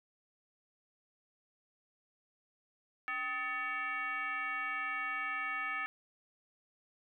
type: tone with frequency modulation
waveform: sine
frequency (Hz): 1760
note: A6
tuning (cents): 0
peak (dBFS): -34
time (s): 3.08-5.86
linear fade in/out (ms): 0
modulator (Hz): 491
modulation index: 1.4
effects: none